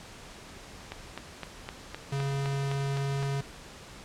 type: click train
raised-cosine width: 0.3 ms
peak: -20 dBFS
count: 10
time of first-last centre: 0.92-3.228 s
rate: 3.9 Hz
type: tone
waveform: square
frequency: 138.59 Hz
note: C#3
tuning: in tune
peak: -29 dBFS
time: 2.12-3.41 s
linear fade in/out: 5 ms
effects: pink hiss -47 dBFS RMS until 4.04 s + low-pass 8000 Hz 12 dB/octave